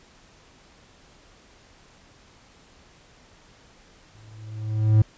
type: tone with exponential growth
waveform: triangle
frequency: 108.4 Hz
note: A2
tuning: 25 cents flat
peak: -9 dBFS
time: 4.14-5.02 s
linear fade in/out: 5 ms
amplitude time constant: 190 ms
effects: pink hiss -54 dBFS RMS until 5.17 s + resampled to 16000 Hz